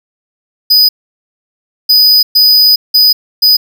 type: tone bursts at uneven times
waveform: square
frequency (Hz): 4978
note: D#8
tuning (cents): 0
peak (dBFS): -4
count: 5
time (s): 0.7-0.89 / 1.89-2.23 / 2.35-2.76 / 2.94-3.13 / 3.42-3.57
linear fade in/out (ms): 10
effects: none